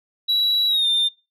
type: tone with pitch glide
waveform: sine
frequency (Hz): 3909 to 3605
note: B7 to A7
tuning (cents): -19 to +41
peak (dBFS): -14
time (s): 0.28-1.09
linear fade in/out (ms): 20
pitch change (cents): -140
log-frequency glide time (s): 0.68-0.87
effects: noise-tail reverb RT60 0.3 s tail -24 dB re dry + tanh soft clip ceiling -15 dBFS